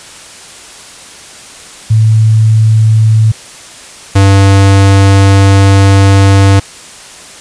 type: tone pair in turn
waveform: sine / square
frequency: 110 / 98 Hz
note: A2 / G2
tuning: 0 / 0 cents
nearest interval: major second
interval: 200 cents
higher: first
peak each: -3 dBFS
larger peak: neither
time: 1.9-3.32 / 4.15-6.6 s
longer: second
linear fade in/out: 10 ms
effects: white hiss -31 dBFS RMS until 7.4 s + resampled to 22050 Hz